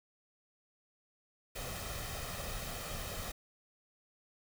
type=noise with comb filter; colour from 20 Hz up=pink; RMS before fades=-41 dBFS; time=1.55-3.32 s; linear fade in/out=10 ms; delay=1.6 ms; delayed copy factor=+0.55; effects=none